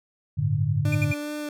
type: chord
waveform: sine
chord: G suspended second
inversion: none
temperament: equal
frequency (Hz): 98 / 110 / 146.83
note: G2 / A2 / D3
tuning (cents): 0 / 0 / 0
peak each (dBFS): -27 / -25 / -24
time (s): 0.37-1.13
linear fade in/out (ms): 20
type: tone with vibrato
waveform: 30% pulse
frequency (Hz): 296.4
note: D4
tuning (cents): +16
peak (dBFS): -27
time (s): 0.85-1.49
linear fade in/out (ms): 2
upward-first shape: sine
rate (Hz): 2.5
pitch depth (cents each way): 15
type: tone bursts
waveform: triangle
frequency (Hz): 2400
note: D7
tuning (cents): +37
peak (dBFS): -24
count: 3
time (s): 0.92-1.142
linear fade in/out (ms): 5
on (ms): 30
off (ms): 66
effects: none